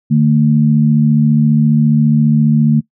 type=tone pair together; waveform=sine; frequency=150 / 224.7 Hz; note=D3 / A3; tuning=+37 / +37 cents; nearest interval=perfect fifth; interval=700 cents; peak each=-10 dBFS; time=0.1-2.81 s; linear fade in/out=20 ms; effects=noise-tail reverb RT60 0.1 s tail -21 dB re dry